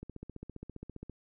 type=click train; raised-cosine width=3 ms; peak=-30 dBFS; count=17; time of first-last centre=0.03-1.097 s; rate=15 Hz; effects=none